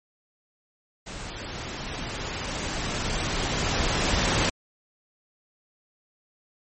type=noise with level ramp; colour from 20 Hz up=pink; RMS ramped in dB=-37 to -22 dBFS; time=1.06-4.5 s; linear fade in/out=10 ms; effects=MP3 32 kbps